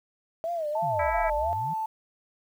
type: tone with vibrato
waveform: sine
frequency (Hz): 641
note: E5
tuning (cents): -49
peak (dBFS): -27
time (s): 0.44-1.53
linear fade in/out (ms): 0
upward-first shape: sine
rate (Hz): 3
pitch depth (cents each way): 140
type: tone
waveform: sine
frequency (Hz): 880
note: A5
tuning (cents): 0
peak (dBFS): -27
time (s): 0.75-1.86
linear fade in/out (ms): 5
type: exponential two-way sweep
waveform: sine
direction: down then up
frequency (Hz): 175.2 to 34.65 to 175.2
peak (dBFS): -34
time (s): 0.82-1.74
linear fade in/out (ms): 10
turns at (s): 1.24
type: harmonic tone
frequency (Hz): 327.8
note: E4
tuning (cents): -10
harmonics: 2 / 3 / 4 / 5 / 6 / 7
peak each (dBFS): -32 / -34 / -35 / -36 / -37 / -37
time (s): 0.99-1.3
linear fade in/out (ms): 5
effects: 9-bit

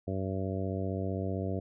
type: harmonic tone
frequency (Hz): 95.5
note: G2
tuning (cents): -45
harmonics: 1 / 2 / 3 / 4 / 5 / 6 / 7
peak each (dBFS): -34 / -37 / -39 / -40 / -41 / -42 / -42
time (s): 0.07-1.6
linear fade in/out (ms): 10
effects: none

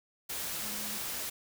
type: tone in noise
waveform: sine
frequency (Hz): 208.9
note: G#3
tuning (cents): +10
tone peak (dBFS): -46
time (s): 0.62-0.98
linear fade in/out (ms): 10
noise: white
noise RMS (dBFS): -37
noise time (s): 0.29-1.3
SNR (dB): -12
effects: none

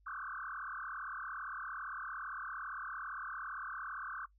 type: tone with frequency modulation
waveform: sine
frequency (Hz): 1327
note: E6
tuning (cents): +11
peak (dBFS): -40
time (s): 0.06-4.26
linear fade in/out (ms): 10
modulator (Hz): 37.6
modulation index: 6.4
effects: noise-tail reverb RT60 0.1 s tail -19 dB re dry + added 50 Hz sine -65 dBFS peak until 4.38 s

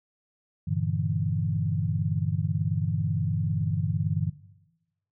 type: chord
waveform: sine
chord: E half-diminished seventh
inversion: first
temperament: equal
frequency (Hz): 98 / 116.54 / 146.83 / 164.81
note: G2 / Bb2 / D3 / E3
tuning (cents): 0 / 0 / 0 / 0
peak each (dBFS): -29 / -32 / -29 / -30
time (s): 0.67-4.3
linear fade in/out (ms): 10
effects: noise-tail reverb RT60 1.0 s tail -18 dB re dry

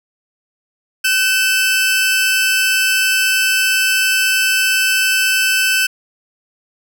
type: tone pair together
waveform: sawtooth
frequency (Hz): 1529 / 2629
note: G6 / E7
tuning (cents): -44 / -5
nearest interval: major sixth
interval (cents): 939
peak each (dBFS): -12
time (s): 1.04-5.87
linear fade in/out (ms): 10
effects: none

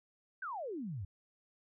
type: exponential sweep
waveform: sine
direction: down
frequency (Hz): 1599 to 85.5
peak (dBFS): -38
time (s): 0.42-1.05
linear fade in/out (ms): 5
effects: none

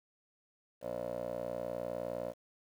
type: tone with band-pass filter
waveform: 15% pulse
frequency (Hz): 59.8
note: A#1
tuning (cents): +45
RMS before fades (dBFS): -39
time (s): 0.81-2.34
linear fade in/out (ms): 50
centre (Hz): 560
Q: 4.6
effects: 10-bit

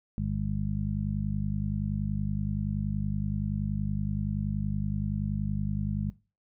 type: harmonic tone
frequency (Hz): 50.6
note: G#1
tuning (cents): -44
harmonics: 1 / 2 / 3 / 4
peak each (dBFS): -33 / -33 / -33 / -33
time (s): 0.18-6.1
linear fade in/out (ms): 0
effects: noise-tail reverb RT60 0.3 s tail -18 dB re dry

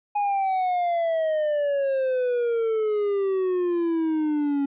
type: exponential sweep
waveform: triangle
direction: down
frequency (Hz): 830.6 to 277.2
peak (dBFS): -19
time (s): 0.15-4.66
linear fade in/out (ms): 10
effects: resampled to 8000 Hz

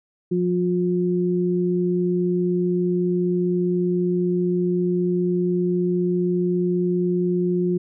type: tone pair together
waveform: sine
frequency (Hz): 177.36 / 357.6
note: F3 / F4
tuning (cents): +27 / +41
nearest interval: octave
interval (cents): 1214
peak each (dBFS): -21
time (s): 0.31-7.78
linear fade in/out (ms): 10
effects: none

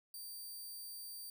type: tone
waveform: 5% pulse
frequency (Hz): 4665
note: D8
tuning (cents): -12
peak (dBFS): -39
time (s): 0.14-1.3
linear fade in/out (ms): 2
effects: none

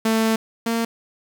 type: tone pair in turn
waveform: sawtooth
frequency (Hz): 222.6 / 229.5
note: A3 / A#3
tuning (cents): +20 / -27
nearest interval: minor second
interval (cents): 53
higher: second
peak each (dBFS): -13 / -16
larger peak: first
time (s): 0.05-0.36 / 0.66-0.85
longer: first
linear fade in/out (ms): 5
effects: 7-bit

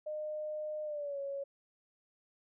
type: tone with pitch glide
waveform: sine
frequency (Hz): 610 to 556.2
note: D#5 to C#5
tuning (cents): -34 to +6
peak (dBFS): -36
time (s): 0.06-1.44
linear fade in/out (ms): 10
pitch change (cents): -160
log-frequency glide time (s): 0.84-1.19
effects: none

